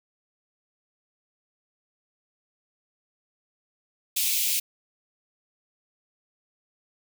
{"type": "high-pass noise", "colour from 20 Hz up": "white", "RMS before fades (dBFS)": -25, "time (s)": [4.16, 4.6], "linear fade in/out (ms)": 10, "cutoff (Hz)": 2300, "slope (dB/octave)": 48, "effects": []}